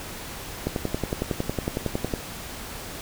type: click train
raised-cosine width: 2 ms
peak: -11 dBFS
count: 17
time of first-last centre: 0.67-2.138 s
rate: 10.9 Hz
effects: pink hiss -37 dBFS RMS until 3.01 s